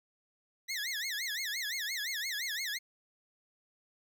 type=tone with vibrato; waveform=20% pulse; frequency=1900 Hz; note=A#6; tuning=33 cents sharp; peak=-29 dBFS; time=0.68-2.79 s; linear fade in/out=20 ms; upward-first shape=sine; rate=5.8 Hz; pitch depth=240 cents each way; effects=none